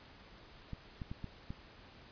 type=clicks; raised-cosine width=5 ms; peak=-29 dBFS; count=5; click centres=0.733 / 1.018 / 1.115 / 1.243 / 1.505 s; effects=pink hiss -57 dBFS RMS until 2.11 s + resampled to 11025 Hz